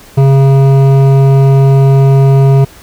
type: tone with hard clipping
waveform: sine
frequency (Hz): 136.2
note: C#3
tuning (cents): -30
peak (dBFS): -5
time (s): 0.17-2.65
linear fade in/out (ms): 10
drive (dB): 12
effects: pink hiss -37 dBFS RMS until 2.82 s